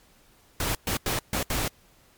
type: noise bursts at uneven times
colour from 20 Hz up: pink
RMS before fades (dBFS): -27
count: 5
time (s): 0.6-0.75 / 0.87-0.97 / 1.06-1.19 / 1.33-1.43 / 1.5-1.68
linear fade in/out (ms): 2
effects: pink hiss -59 dBFS RMS until 2.17 s + MP3 96 kbps